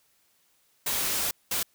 white noise bursts at uneven times, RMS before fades -28 dBFS, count 2, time 0.86-1.31 / 1.51-1.63 s, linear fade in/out 5 ms, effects white hiss -67 dBFS RMS until 1.74 s

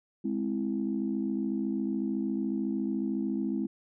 sine chord, Ab augmented, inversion none, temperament equal, 207.7 / 261.6 / 329.6 Hz, Ab3 / C4 / E4, 0 / 0 / 0 cents, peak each -31 / -32 / -33 dBFS, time 0.24-3.67 s, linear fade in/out 10 ms, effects tanh soft clip ceiling -19 dBFS

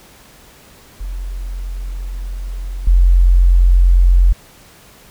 sine tone with level steps, 44.34 Hz, F1, 27 cents sharp, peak -21 / -6 dBFS, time 1-4.33 s, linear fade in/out 10 ms, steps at 2.87 s, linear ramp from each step 2 ms, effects pink hiss -44 dBFS RMS until 5.1 s

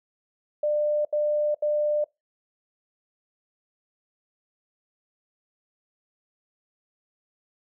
sine tone bursts, 597 Hz, D5, 28 cents sharp, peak -21 dBFS, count 3, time 0.63-2.042 s, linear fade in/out 5 ms, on 420 ms, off 76 ms, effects noise-tail reverb RT60 0.2 s tail -24 dB re dry

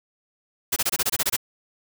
white noise bursts, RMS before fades -22 dBFS, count 10, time 0.72-1.366 s, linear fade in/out 10 ms, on 43 ms, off 24 ms, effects none

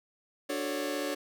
sawtooth chord, D major seventh, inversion none, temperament just, 293.7 / 367.1 / 440.5 / 550.6 Hz, D4 / F#4 / A4 / C#5, 0 / -14 / +2 / -12 cents, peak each -31 / -35 / -35 / -31 dBFS, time 0.49-1.15 s, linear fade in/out 10 ms, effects none

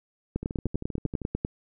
two click trains, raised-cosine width 3 ms, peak -14 / -21 dBFS, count 12 / 11, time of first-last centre 0.36-1.449 / 0.43-1.217 s, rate 10.1 / 12.7 Hz, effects none

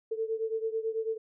sine beating tone pair, 442.8 / 451.9 Hz, A4 / A4, +11 / +46 cents, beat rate 9.1 Hz, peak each -31 / -34 dBFS, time 0.11-1.18 s, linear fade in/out 10 ms, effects none

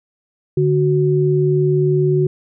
sine tone pair together, 146.7 / 369.7 Hz, D3 / F#4, -2 / -1 cents, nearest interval octave + major third, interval 1601 cents, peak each -15 dBFS, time 0.57-2.27 s, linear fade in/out 5 ms, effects none

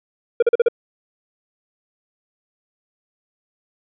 triangle tone bursts, 472.6 Hz, A#4, 24 cents sharp, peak -8 dBFS, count 5, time 0.4-0.685 s, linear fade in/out 5 ms, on 25 ms, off 40 ms, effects resampled to 8000 Hz

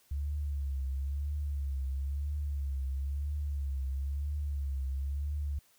sine tone with vibrato, 70 Hz, C#2, 18 cents sharp, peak -31 dBFS, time 0.11-5.59 s, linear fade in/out 5 ms, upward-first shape triangle, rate 1 Hz, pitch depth 96 cents each way, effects white hiss -66 dBFS RMS until 5.78 s

